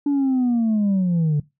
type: linear sweep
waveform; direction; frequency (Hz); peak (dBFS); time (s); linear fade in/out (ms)
sine; down; 290 to 143.7; -14; 0.06-1.4; 5
effects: noise-tail reverb RT60 0.2 s tail -20 dB re dry + tanh soft clip ceiling -15 dBFS